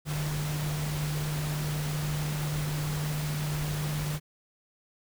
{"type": "tone in noise", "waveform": "sine", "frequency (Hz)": 150, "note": "D3", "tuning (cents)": 37, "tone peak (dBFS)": -29, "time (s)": [0.05, 4.2], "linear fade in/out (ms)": 50, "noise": "pink", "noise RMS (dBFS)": -37, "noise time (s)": [0.05, 4.2], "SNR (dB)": 5, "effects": []}